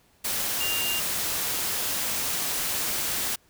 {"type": "tone in noise", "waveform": "sine", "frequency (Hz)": 2800, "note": "F7", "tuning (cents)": 4, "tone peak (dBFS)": -28, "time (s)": [0.6, 1], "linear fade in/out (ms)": 10, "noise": "white", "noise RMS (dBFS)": -28, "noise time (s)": [0.24, 3.36], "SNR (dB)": -3, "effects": ["pink hiss -62 dBFS RMS until 3.49 s"]}